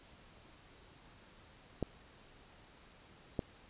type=clicks; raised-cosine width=2 ms; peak=-20 dBFS; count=2; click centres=1.827 / 3.392 s; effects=pink hiss -60 dBFS RMS until 3.69 s + resampled to 8000 Hz